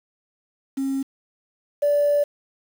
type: tone pair in turn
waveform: sine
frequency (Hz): 270.5 / 581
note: C#4 / D5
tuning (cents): -42 / -19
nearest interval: octave + minor second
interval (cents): 1323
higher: second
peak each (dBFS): -21 / -15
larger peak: second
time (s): 0.77-1.03 / 1.82-2.24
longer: second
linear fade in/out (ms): 10
effects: tanh soft clip ceiling -12 dBFS + 7-bit